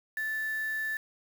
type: tone with quantisation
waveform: sine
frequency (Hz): 1753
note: A6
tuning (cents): -7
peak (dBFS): -30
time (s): 0.17-0.97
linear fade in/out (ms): 2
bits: 7
effects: none